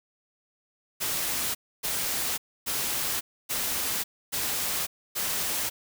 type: noise bursts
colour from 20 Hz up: white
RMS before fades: -29 dBFS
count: 6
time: 1-5.7 s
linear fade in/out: 20 ms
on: 550 ms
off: 280 ms
effects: none